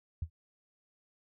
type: tone with exponential decay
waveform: sine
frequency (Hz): 81.7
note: E2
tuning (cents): -15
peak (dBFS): -29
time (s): 0.22-0.3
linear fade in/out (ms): 5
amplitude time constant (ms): 16
effects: none